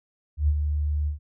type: tone with ADSR envelope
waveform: sine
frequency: 74.3 Hz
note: D2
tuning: 21 cents sharp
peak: -16 dBFS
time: 0.37-1.19 s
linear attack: 110 ms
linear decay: 57 ms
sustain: -6 dB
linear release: 120 ms
effects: none

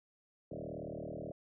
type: tone with frequency modulation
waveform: sine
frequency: 370 Hz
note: F#4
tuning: in tune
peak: -40 dBFS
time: 0.51-1.32 s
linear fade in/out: 5 ms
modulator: 38.5 Hz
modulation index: 6.9
effects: none

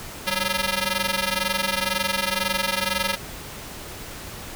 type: ring-modulated tone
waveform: 5% pulse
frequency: 370 Hz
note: F#4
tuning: in tune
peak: -8 dBFS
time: 0.26-3.16 s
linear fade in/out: 20 ms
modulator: 174 Hz
effects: pink hiss -37 dBFS RMS until 4.55 s

